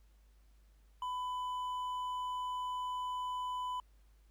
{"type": "tone with hard clipping", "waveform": "triangle", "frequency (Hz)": 1000, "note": "B5", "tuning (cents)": 21, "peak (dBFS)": -37, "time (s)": [1.02, 3.8], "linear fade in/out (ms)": 2, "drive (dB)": 8, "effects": ["added 51 Hz sine -61 dBFS peak until 4.3 s", "pink hiss -75 dBFS RMS until 4.3 s"]}